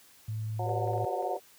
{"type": "tone", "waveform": "sine", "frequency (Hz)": 109, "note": "A2", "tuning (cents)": -16, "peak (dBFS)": -31, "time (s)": [0.28, 1.05], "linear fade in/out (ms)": 5}
{"type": "harmonic tone", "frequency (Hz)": 180.9, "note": "F#3", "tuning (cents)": -39, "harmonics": [2, 3, 4, 5], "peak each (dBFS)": [-40, -39, -34, -40], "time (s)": [0.59, 1.37], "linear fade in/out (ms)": 5}
{"type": "chord", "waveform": "sine", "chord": "G major seventh", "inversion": "none", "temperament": "equal", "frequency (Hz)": [392, 493.9, 587.3, 740], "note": ["G4", "B4", "D5", "F#5"], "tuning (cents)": [0, 0, 0, 0], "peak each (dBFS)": -38, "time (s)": [0.64, 1.4], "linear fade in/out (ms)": 50}
{"type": "clicks", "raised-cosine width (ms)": 0.5, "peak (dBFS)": -39, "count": 6, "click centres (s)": [0.693, 0.876, 0.934, 0.979, 1.045, 1.225]}
{"effects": ["white hiss -58 dBFS RMS until 1.58 s", "high-pass 60 Hz 12 dB/octave"]}